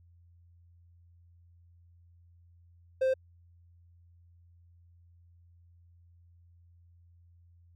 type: tone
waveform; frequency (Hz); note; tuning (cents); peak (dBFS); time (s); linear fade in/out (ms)
triangle; 523.3; C5; 0; -22; 3.01-3.14; 10
effects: added 86 Hz sine -57 dBFS peak until 7.75 s